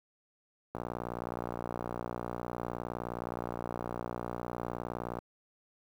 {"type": "click train", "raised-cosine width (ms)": 1, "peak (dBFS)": -22, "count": 265, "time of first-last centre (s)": [0.75, 5.187], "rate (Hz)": 59.5, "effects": ["high-pass 60 Hz 12 dB/octave", "9-bit"]}